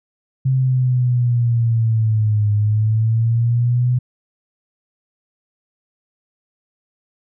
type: linear two-way sweep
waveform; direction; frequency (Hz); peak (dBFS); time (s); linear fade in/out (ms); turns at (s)
sine; down then up; 132.5 to 103.83 to 125.4; -13; 0.45-3.99; 10; 2.52
effects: none